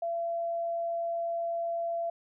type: tone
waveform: sine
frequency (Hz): 677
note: E5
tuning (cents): +46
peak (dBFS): -29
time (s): 0.02-2.1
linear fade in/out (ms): 5
effects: none